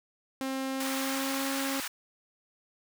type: tone with pitch glide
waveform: sawtooth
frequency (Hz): 266 to 272.2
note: C4 to C#4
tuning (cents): +29 to -31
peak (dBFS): -27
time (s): 0.41-1.8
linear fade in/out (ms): 0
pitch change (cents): +40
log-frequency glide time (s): 0.7-1.53
type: high-pass noise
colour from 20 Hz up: pink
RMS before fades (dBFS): -36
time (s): 0.8-1.88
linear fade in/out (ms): 5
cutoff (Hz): 1000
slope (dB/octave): 24
effects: none